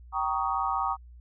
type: chord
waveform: sine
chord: Eb dominant seventh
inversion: first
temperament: just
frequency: 777.8 / 933.4 / 1120.1 / 1244.5 Hz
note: G5 / Bb5 / Db6 / Eb6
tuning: -14 / +2 / +18 / 0 cents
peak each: -31 dBFS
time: 0.12-0.97 s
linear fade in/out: 50 ms
effects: added 60 Hz sine -46 dBFS peak until 1.2 s